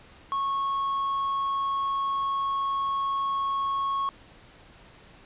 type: tone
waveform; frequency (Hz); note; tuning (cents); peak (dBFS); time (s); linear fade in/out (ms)
triangle; 1100; C#6; -14; -23; 0.32-4.09; 0
effects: pink hiss -52 dBFS RMS until 5.25 s + resampled to 8000 Hz